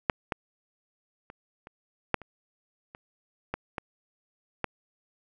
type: clicks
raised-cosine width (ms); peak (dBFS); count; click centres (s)
0.5; -6 / -13 / -28 / -29 / -7 / -29 / -28 / -15 / -17 / -12; 10; 0.098 / 0.322 / 1.301 / 1.671 / 2.143 / 2.217 / 2.949 / 3.54 / 3.782 / 4.643
effects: none